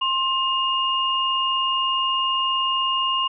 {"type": "tone pair together", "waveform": "sine", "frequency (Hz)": [1057.2, 2838], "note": ["C6", "F7"], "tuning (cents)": [18, 27], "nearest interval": "octave + perfect fourth", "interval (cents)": 1709, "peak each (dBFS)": -22, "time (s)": [0.01, 3.28], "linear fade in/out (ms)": 10, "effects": []}